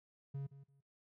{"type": "tone with echo", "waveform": "triangle", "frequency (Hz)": 138.59, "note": "C#3", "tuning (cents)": 0, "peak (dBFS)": -37, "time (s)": [0.34, 0.47], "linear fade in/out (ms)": 10, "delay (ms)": 170, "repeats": 2, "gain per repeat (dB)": -14, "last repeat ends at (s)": 0.81, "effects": ["noise-tail reverb RT60 0.4 s tail -25 dB re dry"]}